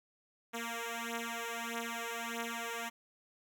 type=beating tone pair; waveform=5% pulse; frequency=231.4 / 233 Hz; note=A#3 / A#3; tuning=-13 / -1 cents; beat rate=1.6 Hz; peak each=-29 dBFS; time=0.53-2.9 s; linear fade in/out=20 ms; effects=none